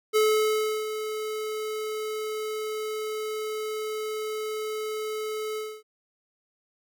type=tone with ADSR envelope; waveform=square; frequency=431.3 Hz; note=A4; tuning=35 cents flat; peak=-19 dBFS; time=0.13-5.83 s; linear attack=32 ms; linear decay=690 ms; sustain=-11 dB; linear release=260 ms; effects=none